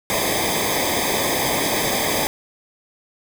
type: noise with comb filter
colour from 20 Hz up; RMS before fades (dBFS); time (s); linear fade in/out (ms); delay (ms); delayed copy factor
pink; -21; 0.1-2.27; 0; 0.71; -1
effects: none